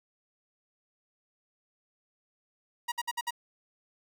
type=tone bursts; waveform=sawtooth; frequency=954 Hz; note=A#5; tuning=40 cents sharp; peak=-26 dBFS; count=5; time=2.88-3.308 s; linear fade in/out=10 ms; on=40 ms; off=57 ms; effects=none